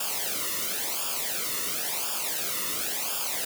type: noise with flanger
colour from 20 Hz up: white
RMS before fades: -30 dBFS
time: 0-3.45 s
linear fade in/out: 5 ms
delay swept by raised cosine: 0.49 to 1.28 ms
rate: 0.95 Hz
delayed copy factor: -0.8
effects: none